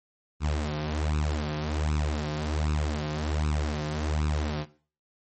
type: tone with flanger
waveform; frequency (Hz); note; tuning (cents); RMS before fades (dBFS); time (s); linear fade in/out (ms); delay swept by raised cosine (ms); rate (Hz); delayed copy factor
sawtooth; 75.6; D#2; -49; -28; 0.4-4.66; 50; 0.76 to 5.86; 1.3; +0.95
effects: noise-tail reverb RT60 0.4 s tail -17 dB re dry + MP3 32 kbps